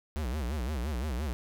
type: tone with vibrato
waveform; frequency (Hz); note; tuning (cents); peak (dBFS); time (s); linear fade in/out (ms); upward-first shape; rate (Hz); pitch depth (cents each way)
square; 68; C#2; -33; -31; 0.16-1.33; 0; sine; 5.8; 260
effects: 10-bit